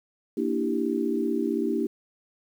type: chord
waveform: sine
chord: E half-diminished seventh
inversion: second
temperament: equal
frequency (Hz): 233.1 / 293.7 / 329.6 / 392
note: Bb3 / D4 / E4 / G4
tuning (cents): 0 / 0 / 0 / 0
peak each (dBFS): -29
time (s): 0.37-1.87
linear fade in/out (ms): 5
effects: 9-bit